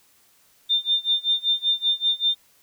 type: tone with tremolo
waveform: sine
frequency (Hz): 3604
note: A7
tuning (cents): +41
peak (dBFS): -16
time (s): 0.69-2.35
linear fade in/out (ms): 20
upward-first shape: sine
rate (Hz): 5.2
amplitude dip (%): 95
effects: white hiss -59 dBFS RMS until 2.62 s

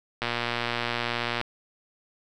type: click train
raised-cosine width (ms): 0.3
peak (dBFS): -11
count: 143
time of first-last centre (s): 0.22-1.413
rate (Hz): 119
effects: none

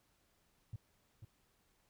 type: tone with echo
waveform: triangle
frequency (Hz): 108.4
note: A2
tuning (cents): -25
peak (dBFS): -36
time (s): 0.73-0.76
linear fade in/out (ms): 5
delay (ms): 490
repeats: 1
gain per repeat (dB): -10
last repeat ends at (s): 1.25
effects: tanh soft clip ceiling -38 dBFS + pink hiss -75 dBFS RMS until 1.89 s

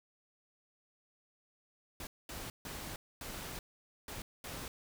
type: noise bursts at uneven times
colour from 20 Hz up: pink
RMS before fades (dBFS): -44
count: 6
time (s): 2-2.07 / 2.29-2.5 / 2.65-2.96 / 3.21-3.59 / 4.08-4.22 / 4.44-4.68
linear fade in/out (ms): 2
effects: none

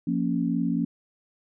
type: chord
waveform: sine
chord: Bb minor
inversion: second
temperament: equal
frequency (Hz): 174.61 / 233.1 / 277.2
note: F3 / Bb3 / Db4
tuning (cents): 0 / 0 / 0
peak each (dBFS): -27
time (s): 0.07-0.85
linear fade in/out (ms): 5
effects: none

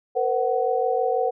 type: tone cluster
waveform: sine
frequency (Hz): 464.9 / 511 / 747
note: A#4 / C5 / F#5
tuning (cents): -5 / -41 / +16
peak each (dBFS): -24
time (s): 0.15-1.31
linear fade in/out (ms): 20
effects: none

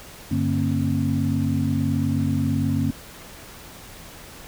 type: tone cluster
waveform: sine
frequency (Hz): 97.2 / 145.6 / 231.7 / 270.3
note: G2 / D3 / A#3 / C#4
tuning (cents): -14 / -15 / -10 / -44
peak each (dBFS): -25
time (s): 0.31-2.91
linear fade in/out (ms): 5
effects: pink hiss -42 dBFS RMS until 4.47 s

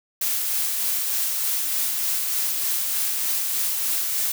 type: noise with tremolo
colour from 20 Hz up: blue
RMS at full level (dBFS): -23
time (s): 0.21-4.32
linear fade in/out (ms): 5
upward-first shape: sine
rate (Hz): 3.3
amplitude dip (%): 25
effects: none

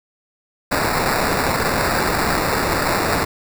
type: noise with sample-and-hold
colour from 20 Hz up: white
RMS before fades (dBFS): -19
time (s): 0.71-3.25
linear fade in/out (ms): 10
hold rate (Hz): 3150
effects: none

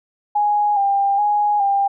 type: tone with vibrato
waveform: sine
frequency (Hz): 813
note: G#5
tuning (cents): -37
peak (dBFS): -14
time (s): 0.35-1.88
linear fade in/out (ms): 10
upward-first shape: square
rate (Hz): 1.2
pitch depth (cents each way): 36
effects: none

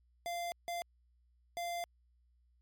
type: tone bursts at uneven times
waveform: square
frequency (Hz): 692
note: F5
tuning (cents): -16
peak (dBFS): -37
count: 3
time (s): 0.26-0.52 / 0.68-0.82 / 1.57-1.84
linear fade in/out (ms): 0
effects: added 60 Hz sine -67 dBFS peak until 2.61 s + MP3 96 kbps

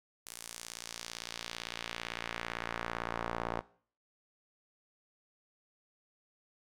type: tone with band-pass filter sweep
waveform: sawtooth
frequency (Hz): 57.8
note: A#1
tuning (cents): -14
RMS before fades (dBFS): -41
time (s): 0.26-3.61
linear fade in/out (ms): 10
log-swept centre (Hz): 9600 to 870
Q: 1.1
effects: noise-tail reverb RT60 0.5 s tail -20 dB re dry

